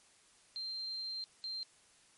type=tone bursts at uneven times; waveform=sine; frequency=4160 Hz; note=C8; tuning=11 cents flat; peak=-38 dBFS; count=2; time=0.56-1.24 / 1.44-1.63 s; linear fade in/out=0 ms; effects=white hiss -65 dBFS RMS until 2.17 s + MP3 48 kbps